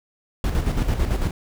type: noise with tremolo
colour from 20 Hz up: brown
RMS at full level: -20 dBFS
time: 0.44-1.31 s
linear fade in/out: 2 ms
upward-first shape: square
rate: 9 Hz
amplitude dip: 50%
effects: none